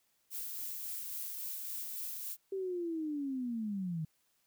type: noise with tremolo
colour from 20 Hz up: violet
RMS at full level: -40 dBFS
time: 0.3-2.37 s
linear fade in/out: 50 ms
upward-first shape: sine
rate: 3.6 Hz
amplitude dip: 25%
type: linear sweep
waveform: sine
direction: down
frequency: 392 to 152.8 Hz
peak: -34 dBFS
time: 2.52-4.05 s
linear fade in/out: 5 ms
effects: white hiss -75 dBFS RMS until 4.46 s